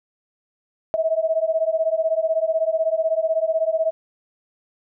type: beating tone pair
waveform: sine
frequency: 637 / 653 Hz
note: D#5 / E5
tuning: +41 / -17 cents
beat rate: 16 Hz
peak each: -21 dBFS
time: 0.94-3.91 s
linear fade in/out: 0 ms
effects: none